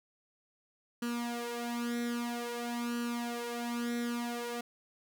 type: tone with flanger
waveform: sawtooth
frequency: 238.1 Hz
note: A#3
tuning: 37 cents sharp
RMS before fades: -36 dBFS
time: 1.02-4.61 s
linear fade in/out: 5 ms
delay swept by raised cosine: 0.68 to 3.68 ms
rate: 0.51 Hz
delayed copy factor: +0.75
effects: none